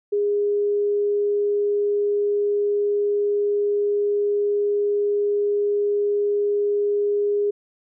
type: tone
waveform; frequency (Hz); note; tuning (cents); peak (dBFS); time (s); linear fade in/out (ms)
sine; 410.3; G#4; -21; -18; 0.12-7.51; 10
effects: none